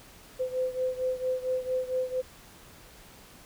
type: beating tone pair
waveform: sine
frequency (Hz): 510 / 514.4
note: C5 / C5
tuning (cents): -44 / -30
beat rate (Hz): 4.4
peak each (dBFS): -29 / -32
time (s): 0.39-2.22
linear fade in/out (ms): 20
effects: pink hiss -52 dBFS RMS until 3.45 s